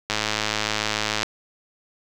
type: click train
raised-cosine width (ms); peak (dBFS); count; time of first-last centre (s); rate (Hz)
0.2; -5; 122; 0.1-1.231; 107
effects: 7-bit